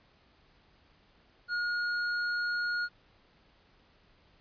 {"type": "tone with hard clipping", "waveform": "sine", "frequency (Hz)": 1436, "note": "F6", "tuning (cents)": 48, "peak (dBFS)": -31, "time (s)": [1.48, 2.89], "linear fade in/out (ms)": 50, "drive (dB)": 11, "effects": ["pink hiss -64 dBFS RMS until 4.4 s", "resampled to 11025 Hz"]}